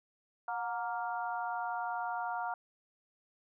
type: harmonic tone with a mistuned harmonic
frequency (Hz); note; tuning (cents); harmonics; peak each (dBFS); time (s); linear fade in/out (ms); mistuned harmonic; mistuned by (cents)
233.1; A#3; 0; 3 / 4 / 5 / 6; -37 / -38 / -45 / -41; 0.48-2.54; 2; 3; +55
effects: none